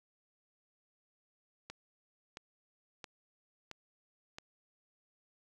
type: click train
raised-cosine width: 0.2 ms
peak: -27 dBFS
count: 5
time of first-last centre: 1.7-4.385 s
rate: 1.49 Hz
effects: none